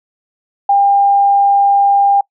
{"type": "tone", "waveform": "sine", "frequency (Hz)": 800, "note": "G5", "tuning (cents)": 35, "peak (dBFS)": -7, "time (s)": [0.69, 2.21], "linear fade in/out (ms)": 5, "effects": ["noise-tail reverb RT60 0.1 s tail -26 dB re dry"]}